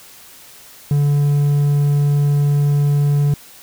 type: tone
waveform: triangle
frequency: 144.3 Hz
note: D3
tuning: 30 cents flat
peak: -10 dBFS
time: 0.91-3.34 s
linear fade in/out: 2 ms
effects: white hiss -42 dBFS RMS until 3.62 s